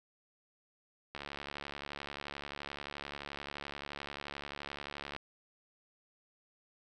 click train, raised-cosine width 0.3 ms, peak -25 dBFS, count 288, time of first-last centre 1.15-5.164 s, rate 71.5 Hz, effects none

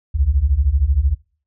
sine beating tone pair, 61.74 / 74.74 Hz, B1 / D2, 0 / +31 cents, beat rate 13 Hz, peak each -17 / -15 dBFS, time 0.14-1.15 s, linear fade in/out 20 ms, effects noise-tail reverb RT60 0.4 s tail -23 dB re dry

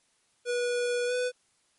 square tone with pitch glide, 486.3 to 497.1 Hz, B4 to B4, -27 to +11 cents, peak -27 dBFS, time 0.45-1.32 s, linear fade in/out 50 ms, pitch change +38 cents, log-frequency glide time 1.06-1.13 s, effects white hiss -69 dBFS RMS until 1.78 s + MP3 48 kbps

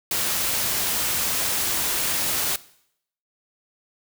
white noise, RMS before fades -24 dBFS, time 0.11-2.56 s, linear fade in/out 2 ms, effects noise-tail reverb RT60 0.7 s tail -19 dB re dry

